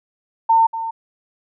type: tone with echo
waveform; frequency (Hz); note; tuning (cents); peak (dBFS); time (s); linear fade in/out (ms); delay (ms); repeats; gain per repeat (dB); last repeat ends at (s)
sine; 905; A5; +48; -10; 0.49-0.67; 10; 240; 1; -12; 0.91
effects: none